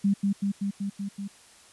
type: tone with echo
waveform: sine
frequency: 199.1 Hz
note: G3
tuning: 27 cents sharp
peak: -19 dBFS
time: 0.04-0.14 s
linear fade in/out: 10 ms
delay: 190 ms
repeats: 6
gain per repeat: -2 dB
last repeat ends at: 1.28 s
effects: white hiss -54 dBFS RMS until 1.72 s + resampled to 24000 Hz